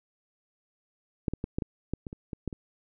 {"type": "clicks", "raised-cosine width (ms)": 3, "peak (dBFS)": [-13, -18, -18, -15, -18, -16, -24, -26, -22, -18, -26], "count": 11, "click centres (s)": [1.282, 1.336, 1.441, 1.585, 1.622, 1.936, 2.068, 2.129, 2.332, 2.477, 2.528], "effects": []}